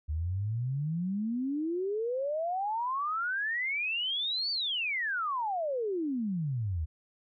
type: exponential two-way sweep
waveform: sine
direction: up then down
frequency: 73.42 to 4632 to 73.42 Hz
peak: -29 dBFS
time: 0.08-6.86 s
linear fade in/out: 20 ms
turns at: 4.51 s
effects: none